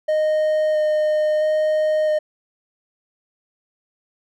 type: tone with vibrato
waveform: triangle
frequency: 615 Hz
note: D#5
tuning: 20 cents flat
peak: -14 dBFS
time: 0.08-2.19 s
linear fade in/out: 10 ms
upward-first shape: square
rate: 0.75 Hz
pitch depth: 8 cents each way
effects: none